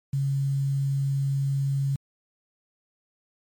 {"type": "tone with quantisation", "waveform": "sine", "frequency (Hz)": 137.8, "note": "C#3", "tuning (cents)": -10, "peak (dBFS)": -22, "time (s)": [0.13, 1.96], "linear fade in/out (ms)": 5, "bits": 8, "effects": ["MP3 96 kbps"]}